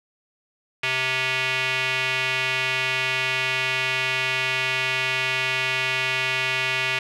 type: tone with band-pass filter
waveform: square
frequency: 130 Hz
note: C3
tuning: 11 cents flat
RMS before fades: -24 dBFS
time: 0.83-6.99 s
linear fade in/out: 5 ms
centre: 2500 Hz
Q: 3
effects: none